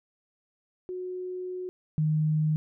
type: tone pair in turn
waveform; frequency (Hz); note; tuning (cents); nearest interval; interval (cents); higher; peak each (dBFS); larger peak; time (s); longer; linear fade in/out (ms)
sine; 365.7 / 154.43; F#4 / D#3; -20 / -13; octave + minor third; 1493; first; -32 / -22; second; 0.89-1.69 / 1.98-2.56; first; 0
effects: none